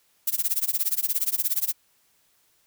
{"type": "noise with tremolo", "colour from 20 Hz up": "violet", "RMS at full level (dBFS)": -22, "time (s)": [0.27, 1.73], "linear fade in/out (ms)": 5, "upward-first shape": "sine", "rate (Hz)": 17, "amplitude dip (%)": 95, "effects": ["white hiss -65 dBFS RMS until 2.66 s"]}